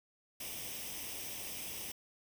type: noise with comb filter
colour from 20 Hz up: white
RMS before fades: -43 dBFS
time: 0.4-1.92 s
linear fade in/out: 5 ms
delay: 0.35 ms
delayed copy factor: +0.65
effects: none